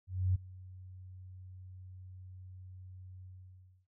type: tone with ADSR envelope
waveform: sine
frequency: 92.5 Hz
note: F#2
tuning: in tune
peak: -25 dBFS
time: 0.07-3.87 s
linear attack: 280 ms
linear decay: 13 ms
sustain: -22 dB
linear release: 630 ms
effects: none